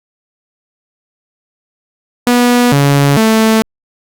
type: tone with pitch steps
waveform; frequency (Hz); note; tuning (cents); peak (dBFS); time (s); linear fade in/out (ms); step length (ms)
sawtooth; 243.7 / 141.3 / 221.1; B3 / C#3 / A3; -23 / +34 / +9; -3; 2.27-3.62; 0; 450
effects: Opus 48 kbps